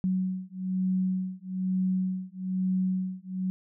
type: beating tone pair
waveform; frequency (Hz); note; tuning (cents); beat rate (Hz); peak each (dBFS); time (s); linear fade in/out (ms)
sine; 185.7 / 186.8; F#3 / F#3; +7 / +17; 1.1; -29; 0.04-3.5; 0
effects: none